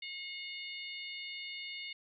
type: harmonic tone with a mistuned harmonic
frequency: 720 Hz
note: F#5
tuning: 47 cents flat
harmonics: 3 / 4 / 5 / 6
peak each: -44 / -46 / -48 / -50 dBFS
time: 0.02-1.93 s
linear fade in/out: 5 ms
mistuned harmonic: 6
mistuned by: +17 cents
effects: none